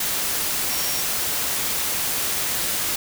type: tone in noise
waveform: sine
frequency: 5588 Hz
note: F8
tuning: in tune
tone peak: -30 dBFS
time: 0.7-1.02 s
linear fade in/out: 5 ms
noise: white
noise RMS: -24 dBFS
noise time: 0-2.96 s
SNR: -9 dB
effects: none